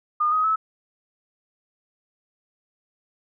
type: tone with pitch steps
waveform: sine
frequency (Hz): 1217 / 1257.7 / 1299.8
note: D#6 / D#6 / E6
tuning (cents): -39 / +18 / -25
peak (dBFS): -18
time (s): 0.2-0.56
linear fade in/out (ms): 10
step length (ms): 120
effects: none